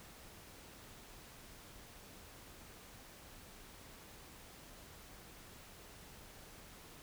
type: silence
effects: pink hiss -56 dBFS RMS until 7.02 s